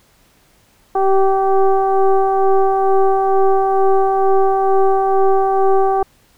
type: tone with frequency modulation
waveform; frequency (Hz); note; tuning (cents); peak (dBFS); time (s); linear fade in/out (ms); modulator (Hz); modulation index
sine; 387.1; G4; -22; -10; 0.95-6.03; 5; 386; 1.3
effects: pink hiss -54 dBFS RMS until 6.37 s